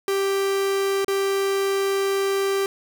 45% pulse tone with dropouts, 392 Hz, G4, in tune, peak -20 dBFS, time 0.08-2.66 s, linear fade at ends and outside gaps 1 ms, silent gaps 1.046-1.081 s, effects none

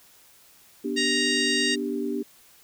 sine chord, G major, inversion first, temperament just, 245 / 294 / 392 Hz, B3 / D4 / G4, -14 / +2 / 0 cents, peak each -30 dBFS, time 0.84-2.23 s, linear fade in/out 10 ms
harmonic tone, 935 Hz, A#5, 5 cents sharp, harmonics 2 / 3 / 4 / 5 / 6 / 7 / 8 / 9, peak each -27 / -29 / -29 / -30 / -35 / -38 / -40 / -35 dBFS, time 0.96-1.76 s, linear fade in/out 20 ms
effects white hiss -55 dBFS RMS until 2.63 s

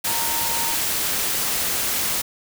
sine tone in noise, 923 Hz, A#5, 17 cents flat, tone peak -29 dBFS, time 0.07-0.75 s, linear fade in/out 10 ms, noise white, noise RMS -23 dBFS, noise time 0.04-2.22 s, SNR -9 dB, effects none

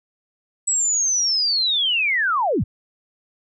sine linear sweep, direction down, 7902 to 51 Hz, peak -17 dBFS, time 0.67-2.64 s, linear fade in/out 10 ms, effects none

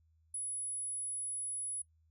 sine tone, 10200 Hz, D#9, 42 cents sharp, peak -36 dBFS, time 0.34-1.82 s, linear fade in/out 5 ms, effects noise-tail reverb RT60 0.1 s tail -19 dB re dry + added 80 Hz sine -67 dBFS peak until 2.1 s

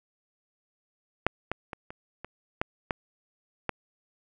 clicks, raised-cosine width 0.5 ms, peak -6 / -14 / -21 / -25 / -23 / -11 / -12 / -12 dBFS, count 8, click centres 1.266 / 1.516 / 1.732 / 1.905 / 2.246 / 2.615 / 2.908 / 3.693 s, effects none

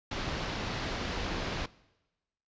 pink low-pass noise, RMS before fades -35 dBFS, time 0.11-1.66 s, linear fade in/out 5 ms, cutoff 5100 Hz, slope 24 dB/octave, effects noise-tail reverb RT60 1.0 s tail -21 dB re dry + resampled to 16000 Hz

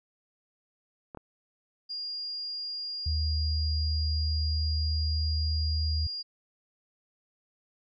clicks, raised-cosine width 1 ms, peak -27 dBFS, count 2, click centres 1.148 / 1.173 s
sine tone, 4825 Hz, D8, 46 cents sharp, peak -33 dBFS, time 1.89-6.23 s, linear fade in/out 20 ms
sine tone with pitch glide, 77.78 to 78.5 Hz, D#2 to D#2, 0 to +16 cents, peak -26 dBFS, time 3.06-6.07 s, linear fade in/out 5 ms, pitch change +16 cents, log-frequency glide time 4.03-5.44 s
effects none

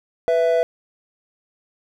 triangle tone pair together, 495.4 / 662 Hz, B4 / E5, +5 / +7 cents, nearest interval perfect fourth, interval 502 cents, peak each -16 dBFS, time 0.28-0.63 s, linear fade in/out 0 ms, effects none

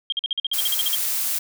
sine tone bursts, 3217 Hz, G7, 44 cents sharp, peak -20 dBFS, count 13, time 0.1-0.951 s, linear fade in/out 2 ms, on 23 ms, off 46 ms
blue noise, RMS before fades -24 dBFS, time 0.53-1.39 s, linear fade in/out 10 ms
effects none

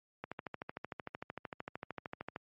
click train, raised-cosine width 0.5 ms, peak -25 dBFS, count 29, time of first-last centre 0.24-2.361 s, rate 13.2 Hz, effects high-pass 100 Hz 12 dB/octave + MP3 32 kbps

